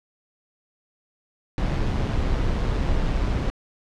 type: noise with amplitude modulation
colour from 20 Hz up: brown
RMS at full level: -21 dBFS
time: 1.58-3.5 s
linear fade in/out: 0 ms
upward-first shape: sine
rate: 130 Hz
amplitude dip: 35%
effects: low-pass 5000 Hz 12 dB/octave